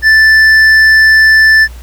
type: tone with hard clipping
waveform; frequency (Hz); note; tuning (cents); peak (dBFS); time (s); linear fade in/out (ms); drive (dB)
triangle; 1760; A6; 0; -4; 0.02-1.68; 50; 9
effects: added 60 Hz sine -26 dBFS peak until 1.82 s + pink hiss -39 dBFS RMS until 1.82 s